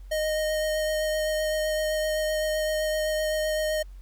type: tone with vibrato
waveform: square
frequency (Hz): 619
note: D#5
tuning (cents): -9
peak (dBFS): -25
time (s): 0.11-3.83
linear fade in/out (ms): 10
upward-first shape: sine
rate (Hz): 7.8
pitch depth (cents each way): 11
effects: added 46 Hz sine -40 dBFS peak until 4.01 s + pink hiss -64 dBFS RMS until 4.01 s